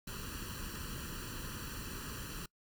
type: noise with comb filter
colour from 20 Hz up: pink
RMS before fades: -43 dBFS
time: 0.07-2.46 s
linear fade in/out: 5 ms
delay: 0.69 ms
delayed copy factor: +0.85
effects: noise-tail reverb RT60 0.1 s tail -24 dB re dry